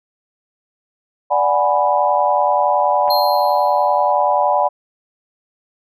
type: chord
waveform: sine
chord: G# half-diminished seventh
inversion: second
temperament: equal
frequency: 587.3 / 740 / 830.6 / 987.8 Hz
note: D5 / F#5 / G#5 / B5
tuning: 0 / 0 / 0 / 0 cents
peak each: -18 dBFS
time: 1.3-4.69 s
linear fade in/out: 20 ms
type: clicks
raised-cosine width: 0.5 ms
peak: -22 dBFS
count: 2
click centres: 3.079 / 3.09 s
type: tone with exponential decay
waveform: square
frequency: 4199 Hz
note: C8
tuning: 5 cents sharp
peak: -18 dBFS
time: 3.1-4.12 s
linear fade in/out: 5 ms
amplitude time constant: 220 ms
effects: none